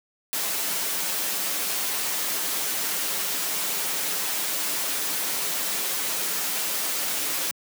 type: noise with comb filter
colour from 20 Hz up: white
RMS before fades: -27 dBFS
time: 0.33-7.51 s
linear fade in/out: 0 ms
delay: 8.3 ms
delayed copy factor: -0.5
effects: high-pass 200 Hz 12 dB/octave